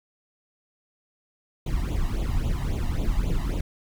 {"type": "noise with flanger", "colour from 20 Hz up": "brown", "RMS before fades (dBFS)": -25, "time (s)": [1.66, 3.61], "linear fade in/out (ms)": 5, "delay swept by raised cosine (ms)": [0.28, 1.06], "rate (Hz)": 3.7, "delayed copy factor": 0.9, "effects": []}